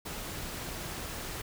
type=noise; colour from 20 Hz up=pink; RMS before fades=-39 dBFS; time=0.05-1.42 s; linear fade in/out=10 ms; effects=none